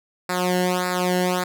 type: tone with flanger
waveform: sawtooth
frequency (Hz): 181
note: F#3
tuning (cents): -38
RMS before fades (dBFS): -22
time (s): 0.29-1.44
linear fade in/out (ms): 5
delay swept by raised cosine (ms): 0.32 to 0.84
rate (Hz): 1.7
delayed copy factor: -1
effects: none